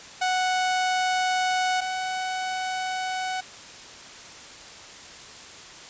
sawtooth tone pair in turn, 740 / 746 Hz, F#5 / F#5, 0 / +14 cents, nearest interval unison, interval 14 cents, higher second, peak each -18 / -23 dBFS, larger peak first, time 0.21-1.81 / 1.81-3.41 s, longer neither, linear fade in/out 10 ms, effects white hiss -43 dBFS RMS until 5.89 s + resampled to 16000 Hz

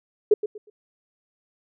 sine tone with echo, 420.8 Hz, G#4, 23 cents sharp, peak -11 dBFS, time 0.31-0.34 s, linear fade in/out 5 ms, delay 120 ms, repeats 3, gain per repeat -12 dB, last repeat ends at 0.7 s, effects none

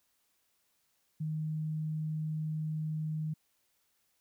sine tone, 155.56 Hz, D#3, in tune, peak -32 dBFS, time 1.2-3.34 s, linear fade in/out 10 ms, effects white hiss -75 dBFS RMS until 4.2 s

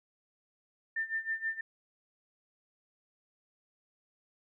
sine tone with tremolo, 1794 Hz, A6, 33 cents sharp, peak -29 dBFS, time 0.96-1.61 s, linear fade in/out 5 ms, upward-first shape sine, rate 6.3 Hz, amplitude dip 85%, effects none

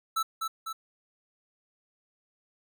square tone with echo, 1318.5 Hz, E6, in tune, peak -26 dBFS, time 0.16-0.23 s, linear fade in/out 10 ms, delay 250 ms, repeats 2, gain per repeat -4 dB, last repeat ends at 0.73 s, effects none

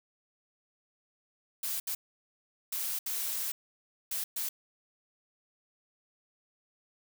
blue noise bursts at uneven times, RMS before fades -34 dBFS, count 6, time 1.63-1.8 / 1.87-1.95 / 2.72-2.99 / 3.06-3.52 / 4.11-4.24 / 4.36-4.49 s, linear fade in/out 5 ms, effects none

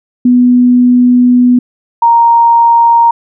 sine tone pair in turn, 246.9 / 932.2 Hz, B3 / A#5, 0 / 0 cents, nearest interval octave + major seventh, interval 2300 cents, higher second, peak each -3 dBFS, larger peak neither, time 0.25-1.59 / 2.02-3.11 s, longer first, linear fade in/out 5 ms, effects none

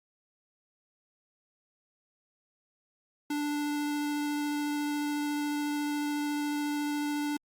square tone with vibrato, 293.7 Hz, D4, in tune, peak -30 dBFS, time 3.3-7.37 s, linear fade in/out 5 ms, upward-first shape triangle, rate 14 Hz, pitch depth 8 cents each way, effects Opus 48 kbps

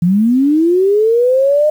sine linear sweep, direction up, 165.3 to 614 Hz, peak -8 dBFS, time 0.02-1.7 s, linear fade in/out 5 ms, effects 7-bit

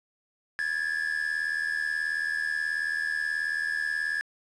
triangle tone pair together, 1659 / 1737.5 Hz, G#6 / A6, -2 / -22 cents, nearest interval minor second, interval 80 cents, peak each -28 dBFS, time 0.59-4.21 s, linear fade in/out 0 ms, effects resampled to 24000 Hz + 8-bit

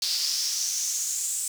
brown noise with high-pass filter sweep, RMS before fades -28 dBFS, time 0.02-1.48 s, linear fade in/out 2 ms, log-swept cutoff 4600 to 7900 Hz, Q 5.1, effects none

